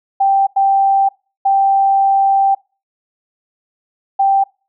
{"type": "tone bursts at uneven times", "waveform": "sine", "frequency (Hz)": 784, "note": "G5", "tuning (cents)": 0, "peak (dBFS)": -9, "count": 4, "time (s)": [[0.2, 0.47], [0.56, 1.09], [1.45, 2.55], [4.19, 4.44]], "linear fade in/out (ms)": 10, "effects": ["noise-tail reverb RT60 0.3 s tail -23 dB re dry"]}